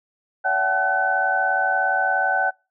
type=tone cluster; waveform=sine; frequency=572 / 682 / 759 / 851 / 1509 Hz; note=D5 / F5 / F#5 / G#5 / F#6; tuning=-46 / -41 / +44 / +42 / +34 cents; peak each=-30 / -29 / -22 / -30 / -21 dBFS; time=0.44-2.51 s; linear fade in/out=20 ms; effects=noise-tail reverb RT60 0.3 s tail -26 dB re dry